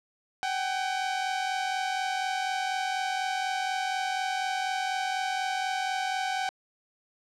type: tone pair together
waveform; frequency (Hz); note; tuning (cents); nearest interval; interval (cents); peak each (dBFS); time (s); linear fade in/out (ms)
sawtooth; 757 / 801.1; F#5 / G5; +39 / +37; minor second; 98; -25 / -30; 0.43-6.49; 0
effects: low-pass 6000 Hz 12 dB/octave